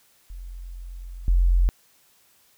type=tone with level steps; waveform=sine; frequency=44 Hz; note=F1; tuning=14 cents sharp; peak=-34 / -15 dBFS; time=0.3-1.69 s; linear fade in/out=0 ms; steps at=1.28 s; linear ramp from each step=2 ms; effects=white hiss -60 dBFS RMS until 2.57 s